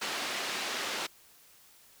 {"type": "band-pass noise", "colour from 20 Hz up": "white", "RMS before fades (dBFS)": -35, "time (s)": [0.01, 1.07], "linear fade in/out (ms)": 10, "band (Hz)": [270, 4000], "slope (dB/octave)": 12, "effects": ["white hiss -59 dBFS RMS until 2 s"]}